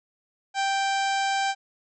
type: harmonic tone with a mistuned harmonic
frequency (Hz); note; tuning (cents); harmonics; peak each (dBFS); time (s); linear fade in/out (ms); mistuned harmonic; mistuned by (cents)
784; G5; 0; 1 / 2 / 3 / 4 / 5 / 6 / 7 / 8 / 9 / 10; -24 / -30 / -34 / -36 / -38 / -40 / -41 / -42 / -43 / -44; 0.54-1.55; 50; 7; -50
effects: none